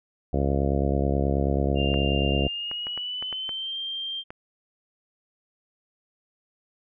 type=harmonic tone; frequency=69.3 Hz; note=C#2; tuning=in tune; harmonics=1 / 2 / 3 / 4 / 5 / 6 / 7 / 8 / 9 / 10; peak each=-25 / -28 / -30 / -31 / -32 / -33 / -33 / -34 / -35 / -35 dBFS; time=0.33-2.48 s; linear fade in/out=5 ms
type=tone with pitch glide; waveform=sine; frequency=2794 to 3173 Hz; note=F7 to G7; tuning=0 to +20 cents; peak=-29 dBFS; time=1.75-4.24 s; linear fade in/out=50 ms; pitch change=+220 cents; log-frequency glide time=2.45-3.77 s
type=clicks; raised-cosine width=0.5 ms; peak=-22 dBFS; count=8; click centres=1.941 / 2.714 / 2.869 / 2.976 / 3.225 / 3.327 / 3.492 / 4.305 s
effects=none